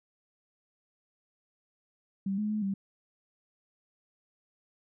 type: tone with pitch steps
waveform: sine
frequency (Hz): 195 / 211.1 / 213.4 / 195.8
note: G3 / G#3 / G#3 / G3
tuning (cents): -9 / +29 / +47 / -2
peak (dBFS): -28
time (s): 2.26-2.74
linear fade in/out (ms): 5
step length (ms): 120
effects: none